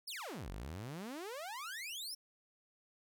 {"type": "exponential two-way sweep", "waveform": "sawtooth", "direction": "down then up", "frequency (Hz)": [5588, 42.85, 5588], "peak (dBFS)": -39, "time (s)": [0.07, 2.15], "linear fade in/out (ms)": 10, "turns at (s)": 0.5, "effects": []}